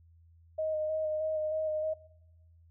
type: tone with vibrato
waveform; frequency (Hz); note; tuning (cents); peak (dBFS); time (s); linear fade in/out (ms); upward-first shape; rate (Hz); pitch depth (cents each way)
sine; 622.3; D#5; 0; -29; 0.58-1.94; 10; square; 3.2; 15
effects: noise-tail reverb RT60 1.0 s tail -23 dB re dry + added 83 Hz sine -57 dBFS peak until 2.7 s